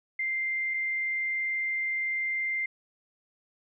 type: tone pair in turn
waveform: sine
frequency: 2093 / 2093 Hz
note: C7 / C7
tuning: 0 / 0 cents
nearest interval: unison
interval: 0 cents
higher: neither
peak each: -27 dBFS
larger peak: neither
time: 0.19-0.74 / 0.74-2.66 s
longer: second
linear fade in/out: 5 ms
effects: none